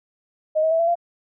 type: tone with pitch steps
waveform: sine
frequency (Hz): 622.3 / 638.3 / 654.7 / 671.6 / 688.9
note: D#5 / D#5 / E5 / E5 / F5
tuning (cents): 0 / +44 / -12 / +32 / -24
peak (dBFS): -16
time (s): 0.55-0.955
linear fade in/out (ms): 20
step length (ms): 81
effects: none